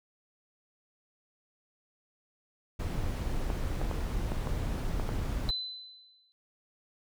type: noise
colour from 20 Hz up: brown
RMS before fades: -32 dBFS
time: 2.79-5.51 s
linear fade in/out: 10 ms
type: clicks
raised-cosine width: 1 ms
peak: -21 dBFS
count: 7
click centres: 3.502 / 3.815 / 3.913 / 4.319 / 4.472 / 4.998 / 5.091 s
type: tone with exponential decay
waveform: sine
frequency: 4024 Hz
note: B7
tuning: 32 cents sharp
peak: -28 dBFS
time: 5.49-6.32 s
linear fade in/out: 0 ms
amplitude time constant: 180 ms
effects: none